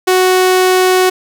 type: tone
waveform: sawtooth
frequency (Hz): 370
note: F#4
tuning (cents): 0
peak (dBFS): -4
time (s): 0.07-1.1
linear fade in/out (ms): 10
effects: none